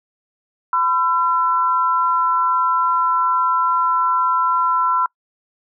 sine tone pair together, 1008 / 1349.4 Hz, B5 / E6, +35 / +40 cents, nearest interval perfect fourth, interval 505 cents, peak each -17 / -18 dBFS, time 0.73-5.06 s, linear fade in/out 2 ms, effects noise-tail reverb RT60 0.1 s tail -25 dB re dry

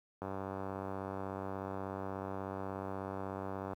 click train, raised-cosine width 1 ms, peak -26 dBFS, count 340, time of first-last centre 0.22-3.733 s, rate 96.5 Hz, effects high-pass 60 Hz 12 dB/octave + 11-bit

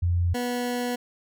sine / 20% pulse tone pair in turn, 87.31 / 244.7 Hz, F2 / B3, 0 / -16 cents, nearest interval octave + tritone, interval 1784 cents, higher second, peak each -20 / -21 dBFS, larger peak first, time 0.02-0.34 / 0.34-0.96 s, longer second, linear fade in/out 10 ms, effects none

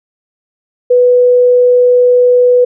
sine tone, 493.9 Hz, B4, in tune, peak -4 dBFS, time 0.9-2.65 s, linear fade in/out 10 ms, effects none

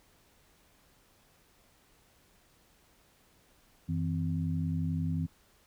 sine tone cluster, 90.8 / 162.1 / 258.4 Hz, F#2 / E3 / C4, -32 / -29 / -21 cents, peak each -34 / -31 / -37 dBFS, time 3.88-5.27 s, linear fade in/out 20 ms, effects pink hiss -65 dBFS RMS until 5.66 s

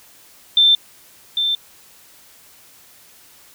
sine tone with echo, 3561 Hz, A7, 20 cents sharp, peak -9 dBFS, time 0.57-0.75 s, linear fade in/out 2 ms, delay 800 ms, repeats 1, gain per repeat -7 dB, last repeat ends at 1.55 s, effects white hiss -48 dBFS RMS until 3.54 s

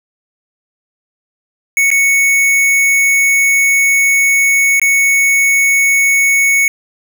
square tone with dropouts, 2217 Hz, C#7, in tune, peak -9 dBFS, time 1.77-6.68 s, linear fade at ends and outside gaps 1 ms, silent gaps 1.904-1.914 / 4.797-4.816 s, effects none

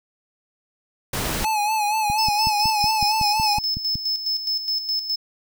pink noise, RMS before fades -25 dBFS, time 1.13-1.45 s, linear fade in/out 5 ms
square tone with vibrato, 851 Hz, G#5, 42 cents sharp, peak -20 dBFS, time 1.44-3.59 s, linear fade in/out 5 ms, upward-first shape sine, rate 4.2 Hz, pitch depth 59 cents each way
click train, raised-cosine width 5 ms, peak -17 dBFS, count 11, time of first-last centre 2.1-3.955 s, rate 5.39 Hz
triangle tone with tremolo, 5230 Hz, E8, 15 cents flat, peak -19 dBFS, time 2.18-5.16 s, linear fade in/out 10 ms, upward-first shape square, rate 4.8 Hz, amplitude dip 60%
effects none

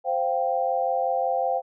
sine chord, C suspended fourth, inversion none, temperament equal, 523.3 / 698.5 / 784 Hz, C5 / F5 / G5, 0 / 0 / 0 cents, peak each -26 dBFS, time 0.04-1.62 s, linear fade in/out 50 ms, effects none

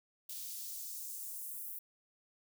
blue noise with high-pass filter sweep, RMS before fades -44 dBFS, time 0.29-1.79 s, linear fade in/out 5 ms, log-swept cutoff 3500 to 12000 Hz, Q 1.2, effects none

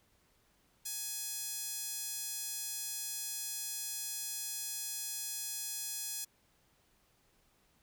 sawtooth tone with high-pass filter, 840 Hz, G#5, 19 cents sharp, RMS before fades -40 dBFS, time 0.85-6.25 s, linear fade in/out 10 ms, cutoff 6700 Hz, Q 1, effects pink hiss -71 dBFS RMS until 7.82 s

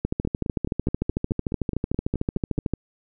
two click trains, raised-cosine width 3 ms, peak -15 / -10 dBFS, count 12 / 37, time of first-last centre 0.25-2.581 / 0.05-2.737 s, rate 4.72 / 13.4 Hz, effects none

